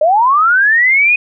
sine linear sweep, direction up, 585 to 2514 Hz, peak -7 dBFS, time 0.01-1.16 s, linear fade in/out 5 ms, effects none

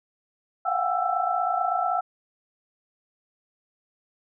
sine tone cluster, 691 / 718 / 747 / 803 / 1329 Hz, F5 / F5 / F#5 / G5 / E6, -19 / +48 / +16 / +41 / +14 cents, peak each -31 / -29 / -27 / -32 / -27 dBFS, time 0.65-2.01 s, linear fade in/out 10 ms, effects none

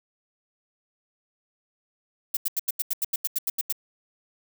violet noise bursts, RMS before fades -25 dBFS, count 13, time 2.34-3.725 s, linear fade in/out 5 ms, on 29 ms, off 84 ms, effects none

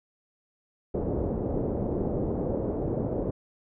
white low-pass noise, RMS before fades -29 dBFS, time 0.94-3.31 s, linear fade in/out 5 ms, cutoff 520 Hz, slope 24 dB/octave, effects none

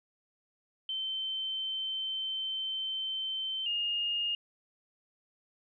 sine tone pair in turn, 3093 / 2839 Hz, G7 / F7, -24 / +28 cents, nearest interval minor second, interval 148 cents, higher first, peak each -32 / -29 dBFS, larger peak second, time 0.89-3.66 / 3.66-4.35 s, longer first, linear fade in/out 2 ms, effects none

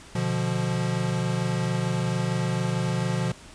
square chord, B diminished, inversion none, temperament equal with one note detuned, 123.47 / 147.85 / 174.61 Hz, B2 / D3 / F3, 0 / +12 / 0 cents, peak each -28 / -32 / -28 dBFS, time 0.15-3.32 s, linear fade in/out 5 ms, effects pink hiss -47 dBFS RMS until 3.54 s + resampled to 22050 Hz

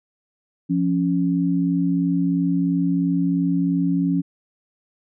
sine tone pair together, 174.23 / 277.2 Hz, F3 / C#4, -4 / 0 cents, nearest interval minor sixth, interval 804 cents, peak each -20 dBFS, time 0.69-4.22 s, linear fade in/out 20 ms, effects none

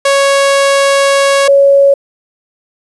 sawtooth / sine tone pair in turn, 554.4 / 556.6 Hz, C#5 / C#5, 0 / +7 cents, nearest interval unison, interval 7 cents, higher second, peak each -3 dBFS, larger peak neither, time 0.05-1.48 / 1.48-1.94 s, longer first, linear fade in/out 5 ms, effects resampled to 24000 Hz + 7-bit

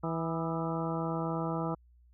harmonic tone with a mistuned harmonic, 163.7 Hz, E3, 12 cents flat, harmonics 1 / 2 / 3 / 4 / 5 / 6 / 7 / 8, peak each -34 / -37 / -39 / -40 / -41 / -42 / -42 / -43 dBFS, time 0.03-1.75 s, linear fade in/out 10 ms, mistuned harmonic 7, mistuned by +82 cents, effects added 60 Hz sine -58 dBFS peak until 2.13 s

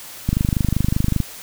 click train, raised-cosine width 5 ms, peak -5 dBFS, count 24, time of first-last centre 0.29-1.203 s, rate 25.2 Hz, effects white hiss -37 dBFS RMS until 1.42 s

